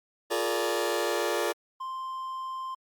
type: chord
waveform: sawtooth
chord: Bb dominant seventh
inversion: second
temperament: just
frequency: 349.6 / 419.5 / 466.2 / 582.7 Hz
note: F4 / Ab4 / Bb4 / D5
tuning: +2 / +17 / 0 / -14 cents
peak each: -28 dBFS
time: 0.3-1.53 s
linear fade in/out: 20 ms
type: tone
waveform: triangle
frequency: 1046.5 Hz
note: C6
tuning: in tune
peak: -31 dBFS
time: 1.8-2.75 s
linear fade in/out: 10 ms
effects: Opus 48 kbps